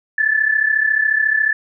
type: tone pair together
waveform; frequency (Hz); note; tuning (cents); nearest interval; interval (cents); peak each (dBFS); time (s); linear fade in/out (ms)
sine; 1719 / 1753.1; A6 / A6; -41 / -7; unison; 34; -18 / -15; 0.18-1.53; 5
effects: none